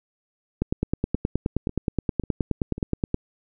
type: two click trains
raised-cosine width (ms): 3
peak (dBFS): -20 / -9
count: 4 / 25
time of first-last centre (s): 1.15-2.78 / 0.62-3.144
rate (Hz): 1.84 / 9.51
effects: none